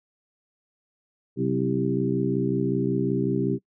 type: harmonic tone with a mistuned harmonic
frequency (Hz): 65.41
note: C2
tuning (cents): 0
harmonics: 2 / 3 / 4 / 5 / 6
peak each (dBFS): -28 / -28 / -28 / -28 / -28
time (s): 1.36-3.59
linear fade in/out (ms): 50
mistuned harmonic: 3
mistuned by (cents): -72
effects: noise-tail reverb RT60 0.1 s tail -22 dB re dry